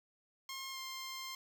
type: tone with pitch glide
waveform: 10% pulse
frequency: 1071 to 1055.6 Hz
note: C6 to C6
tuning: +40 to +15 cents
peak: -34 dBFS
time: 0.49-1.35 s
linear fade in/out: 2 ms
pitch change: -25 cents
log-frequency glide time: 0.71-0.78 s
effects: none